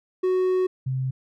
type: tone pair in turn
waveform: triangle / sine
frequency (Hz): 370 / 130.81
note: F#4 / C3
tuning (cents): 0 / 0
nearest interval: octave + tritone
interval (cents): 1800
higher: first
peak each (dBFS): -17 / -23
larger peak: first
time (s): 0.23-0.67 / 0.86-1.11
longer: first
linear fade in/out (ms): 10
effects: none